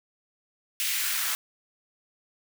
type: noise with high-pass filter sweep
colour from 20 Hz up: white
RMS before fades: -28 dBFS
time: 0.8-1.35 s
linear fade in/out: 0 ms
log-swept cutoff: 2500 to 1200 Hz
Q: 1.6
effects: none